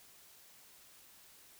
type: silence
effects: white hiss -60 dBFS RMS until 1.59 s